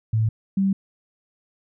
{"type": "tone pair in turn", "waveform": "sine", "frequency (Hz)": [110.5, 194.35], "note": ["A2", "G3"], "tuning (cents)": [8, -15], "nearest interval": "minor seventh", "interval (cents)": 977, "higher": "second", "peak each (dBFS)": -17, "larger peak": "neither", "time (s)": [[0.13, 0.29], [0.57, 0.73]], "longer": "neither", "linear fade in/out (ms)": 5, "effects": []}